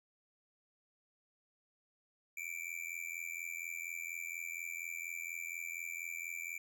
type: tone with amplitude modulation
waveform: square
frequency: 2338 Hz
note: D7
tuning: 8 cents flat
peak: -37 dBFS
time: 2.37-6.58 s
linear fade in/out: 5 ms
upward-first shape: sine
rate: 84.2 Hz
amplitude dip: 95%
effects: none